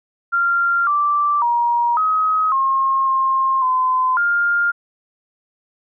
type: tone with pitch steps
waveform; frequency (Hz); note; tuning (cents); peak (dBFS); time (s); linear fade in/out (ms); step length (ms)
sine; 1387 / 1170 / 949 / 1268 / 1073 / 1064 / 1024 / 1405; F6 / D6 / A#5 / D#6 / C6 / C6 / C6 / F6; -12 / -7 / +31 / +32 / +43 / +29 / -38 / +10; -14; 0.32-4.72; 20; 550
effects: none